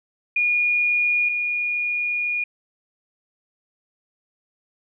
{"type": "tone pair in turn", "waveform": "sine", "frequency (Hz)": [2438, 2438], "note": ["D#7", "D#7"], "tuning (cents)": [-36, -36], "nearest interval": "unison", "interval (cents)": 0, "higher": "neither", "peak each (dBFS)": [-17, -21], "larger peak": "first", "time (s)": [[0.36, 1.29], [1.29, 2.44]], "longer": "second", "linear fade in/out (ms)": 5, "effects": []}